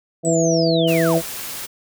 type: harmonic tone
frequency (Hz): 164.81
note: E3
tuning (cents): 0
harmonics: 1 / 2 / 3 / 4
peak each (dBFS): -20 / -20 / -20 / -20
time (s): 0.23-1.22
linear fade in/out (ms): 50
type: linear sweep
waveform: sine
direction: down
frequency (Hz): 8000 to 493.9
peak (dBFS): -24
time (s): 0.25-1.18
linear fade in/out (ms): 0
type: noise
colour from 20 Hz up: white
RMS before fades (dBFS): -30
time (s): 0.87-1.67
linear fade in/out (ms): 20
effects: none